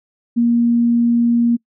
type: tone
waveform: sine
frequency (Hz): 236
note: A#3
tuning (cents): +22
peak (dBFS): -11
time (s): 0.36-1.57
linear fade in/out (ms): 20
effects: noise-tail reverb RT60 0.1 s tail -26 dB re dry